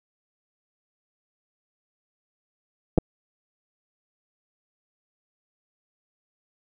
clicks, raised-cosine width 2 ms, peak -6 dBFS, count 2, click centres 2.978 / 2.984 s, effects none

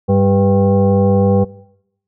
sine tone with frequency modulation, 196.3 Hz, G3, 3 cents sharp, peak -9 dBFS, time 0.08-1.45 s, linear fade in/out 20 ms, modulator 296 Hz, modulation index 1.4, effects noise-tail reverb RT60 0.8 s tail -21 dB re dry

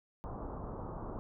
pink low-pass noise, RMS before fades -42 dBFS, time 0.24-1.19 s, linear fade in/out 0 ms, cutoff 1200 Hz, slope 48 dB/octave, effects none

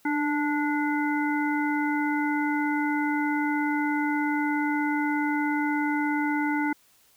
harmonic tone with a mistuned harmonic, 292.1 Hz, D4, 9 cents flat, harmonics 1 / 3 / 5 / 7, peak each -25 / -30 / -32 / -33 dBFS, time 0.05-6.73 s, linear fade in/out 5 ms, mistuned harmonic 1, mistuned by +30 cents, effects white hiss -61 dBFS RMS until 7.16 s

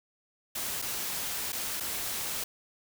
white noise with dropouts, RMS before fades -34 dBFS, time 0.55-2.44 s, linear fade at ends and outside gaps 5 ms, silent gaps 0.818-0.822 / 1.522-1.528 / 1.801-1.805 s, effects none

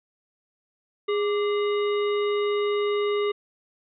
harmonic tone with a mistuned harmonic, 412.4 Hz, G#4, 12 cents flat, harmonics 1 / 3 / 5 / 7 / 9, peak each -22 / -32 / -36 / -39 / -41 dBFS, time 1.08-3.32 s, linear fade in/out 10 ms, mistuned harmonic 3, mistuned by -88 cents, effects none

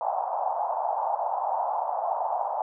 white band-pass noise, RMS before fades -28 dBFS, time 0.01-2.62 s, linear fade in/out 2 ms, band 670 to 900 Hz, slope 48 dB/octave, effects none

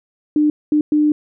sine tone bursts at uneven times, 300.2 Hz, D4, 38 cents sharp, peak -11 dBFS, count 3, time 0.36-0.5 / 0.72-0.81 / 0.92-1.12 s, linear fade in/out 2 ms, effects none

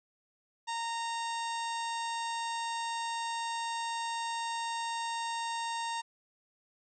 harmonic tone with a mistuned harmonic, 924 Hz, A#5, 16 cents flat, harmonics 1 / 2 / 3 / 4 / 5 / 6 / 7 / 8 / 9, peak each -34 / -43 / -46 / -44 / -49 / -49 / -51 / -51 / -50 dBFS, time 0.67-6.02 s, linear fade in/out 20 ms, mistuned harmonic 8, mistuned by +21 cents, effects none

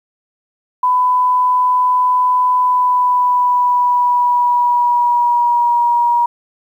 sine tone with pitch glide, 1000 to 953.7 Hz, B5 to A#5, +21 to +39 cents, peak -10 dBFS, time 0.83-6.26 s, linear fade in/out 5 ms, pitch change -82 cents, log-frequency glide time 2.6-5.79 s, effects 8-bit

